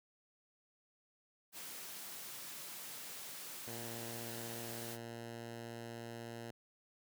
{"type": "high-pass noise", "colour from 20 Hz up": "white", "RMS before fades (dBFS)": -48, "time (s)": [1.52, 4.98], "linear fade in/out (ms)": 50, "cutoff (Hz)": 110, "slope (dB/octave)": 96}
{"type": "tone", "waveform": "10% pulse", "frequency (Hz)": 116.54, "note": "A#2", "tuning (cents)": 0, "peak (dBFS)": -37, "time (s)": [3.67, 6.51], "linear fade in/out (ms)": 5}
{"effects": []}